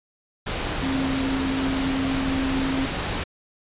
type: tone in noise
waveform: sine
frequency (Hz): 267.3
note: C4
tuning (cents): +37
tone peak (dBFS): -23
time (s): 0.82-2.86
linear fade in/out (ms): 10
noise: pink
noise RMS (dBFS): -27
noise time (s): 0.46-3.24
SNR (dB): +1
effects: resampled to 8000 Hz